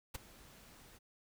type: noise with ADSR envelope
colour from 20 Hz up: pink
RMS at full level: -40 dBFS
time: 0.14-0.99 s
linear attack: 11 ms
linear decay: 15 ms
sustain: -19 dB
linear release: 24 ms
effects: none